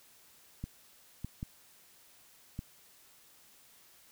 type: clicks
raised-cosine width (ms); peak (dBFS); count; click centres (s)
5; -25; 4; 0.64 / 1.246 / 1.429 / 2.591
effects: white hiss -61 dBFS RMS until 4.11 s